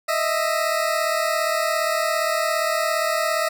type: tone pair together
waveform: 20% pulse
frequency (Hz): 622.3 / 659.7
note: D#5 / E5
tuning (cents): 0 / +1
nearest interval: minor second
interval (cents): 101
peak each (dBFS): -18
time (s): 0.08-3.49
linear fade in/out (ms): 10
effects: none